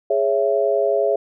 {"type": "chord", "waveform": "sine", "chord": "C# minor", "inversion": "second", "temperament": "just", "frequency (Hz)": [415.8, 554.4, 665.2], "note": ["G#4", "C#5", "E5"], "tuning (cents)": [2, 0, 16], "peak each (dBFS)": -20, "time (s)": [0.1, 1.16], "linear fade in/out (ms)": 5, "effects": []}